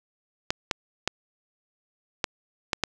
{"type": "clicks", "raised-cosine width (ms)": 0.2, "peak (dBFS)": -6, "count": 6, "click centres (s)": [0.505, 0.712, 1.076, 2.242, 2.732, 2.837], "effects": []}